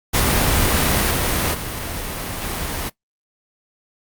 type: noise with level steps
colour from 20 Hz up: pink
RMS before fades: -17 / -19 / -27 / -25 dBFS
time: 0.13-2.9 s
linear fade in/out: 20 ms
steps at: 1.1 / 1.53 / 2.41 s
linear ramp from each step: 20 ms
effects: noise-tail reverb RT60 0.1 s tail -17 dB re dry + Opus 48 kbps